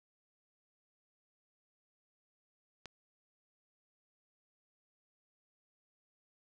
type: click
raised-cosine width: 0.2 ms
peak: -28 dBFS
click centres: 2.857 s
effects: none